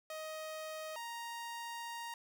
sawtooth tone pair in turn, 627 / 934.6 Hz, D#5 / A#5, +13 / +4 cents, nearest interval perfect fifth, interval 691 cents, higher second, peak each -38 / -38 dBFS, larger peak neither, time 0.1-0.96 / 0.96-2.14 s, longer second, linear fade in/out 2 ms, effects none

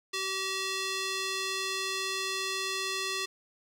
square tone with band-pass filter, 382.6 Hz, G4, 42 cents flat, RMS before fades -33 dBFS, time 0.13-3.26 s, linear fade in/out 10 ms, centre 4300 Hz, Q 0.94, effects none

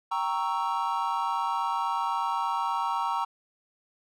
triangle chord, G diminished seventh, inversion none, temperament equal, 784 / 932.3 / 1108.7 / 1318.5 Hz, G5 / Bb5 / Db6 / Fb6, 0 / 0 / 0 / 0 cents, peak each -32 / -27 / -30 / -32 dBFS, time 0.11-3.25 s, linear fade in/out 10 ms, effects none

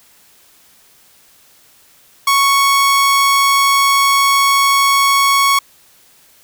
sawtooth tone, 1108.7 Hz, C#6, in tune, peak -6 dBFS, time 2.27-5.59 s, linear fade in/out 5 ms, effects white hiss -49 dBFS RMS until 6.43 s

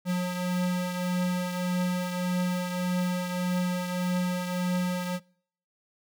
square beating tone pair, 179.8 / 181.5 Hz, F#3 / F#3, -49 / -33 cents, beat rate 1.7 Hz, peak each -27 / -35 dBFS, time 0.05-5.2 s, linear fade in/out 50 ms, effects noise-tail reverb RT60 0.6 s tail -26 dB re dry

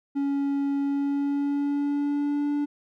triangle tone with pitch glide, 280 to 290.5 Hz, C#4 to D4, +18 to -19 cents, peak -21 dBFS, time 0.15-2.66 s, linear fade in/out 20 ms, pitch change +63 cents, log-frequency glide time 0.8-2.52 s, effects none

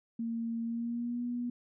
sine tone with pitch glide, 230 to 242.3 Hz, A#3 to B3, -23 to -33 cents, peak -32 dBFS, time 0.19-1.5 s, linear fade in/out 5 ms, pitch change +90 cents, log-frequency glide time 0.63-1.23 s, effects none

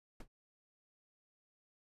brown noise with exponential decay, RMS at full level -38 dBFS, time 0.2-0.28 s, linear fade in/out 5 ms, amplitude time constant 17 ms, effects resampled to 32000 Hz

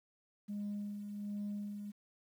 sine tone with tremolo, 205.3 Hz, G#3, 20 cents flat, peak -35 dBFS, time 0.48-1.92 s, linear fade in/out 20 ms, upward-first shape sine, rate 1.3 Hz, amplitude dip 50%, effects tanh soft clip ceiling -35 dBFS + 11-bit

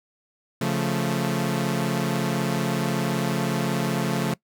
sawtooth chord, Db augmented, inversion none, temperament equal, 138.59 / 174.61 / 220 Hz, Db3 / F3 / A3, 0 / 0 / 0 cents, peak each -23 dBFS, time 0.61-4.34 s, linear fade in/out 5 ms, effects noise-tail reverb RT60 0.1 s tail -22 dB re dry

